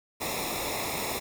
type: noise with comb filter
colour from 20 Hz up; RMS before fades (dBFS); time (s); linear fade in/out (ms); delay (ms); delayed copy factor
pink; -32; 0.2-1.2; 20; 0.65; -0.8
effects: none